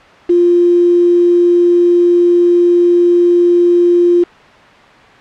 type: tone with quantisation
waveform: sine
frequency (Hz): 349.2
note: F4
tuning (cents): 0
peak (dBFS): -6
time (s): 0.29-4.24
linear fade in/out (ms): 10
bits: 4
effects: white hiss -39 dBFS RMS until 5.2 s + low-pass 2000 Hz 12 dB/octave

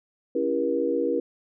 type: chord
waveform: sine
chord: C# diminished seventh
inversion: none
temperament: just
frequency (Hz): 277.2 / 332.6 / 399.1 / 479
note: C#4 / E4 / G4 / Bb4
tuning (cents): 0 / +16 / +31 / +47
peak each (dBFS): -29 / -28 / -30 / -25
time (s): 0.35-1.2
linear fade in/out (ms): 5
effects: none

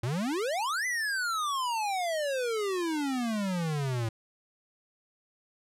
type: exponential two-way sweep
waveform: square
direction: up then down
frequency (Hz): 110 to 2041 to 110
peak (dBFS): -29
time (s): 0.03-4.09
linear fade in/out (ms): 5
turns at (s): 0.86
effects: low-pass 11000 Hz 12 dB/octave

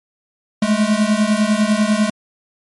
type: beating tone pair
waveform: square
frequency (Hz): 207.7 / 217.7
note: G#3 / A3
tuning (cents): 0 / -18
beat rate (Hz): 10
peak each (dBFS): -17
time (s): 0.62-2.1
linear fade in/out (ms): 5
effects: MP3 48 kbps

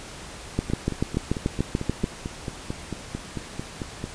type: two click trains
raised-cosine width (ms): 3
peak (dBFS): -9 / -16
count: 11 / 16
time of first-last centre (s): 0.59-2.041 / 0.7-4.041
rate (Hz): 6.89 / 4.49
effects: pink hiss -40 dBFS RMS until 4.14 s + resampled to 22050 Hz

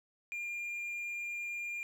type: tone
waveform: triangle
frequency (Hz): 2403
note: D7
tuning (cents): +39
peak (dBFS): -35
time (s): 0.32-1.83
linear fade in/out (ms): 0
effects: none

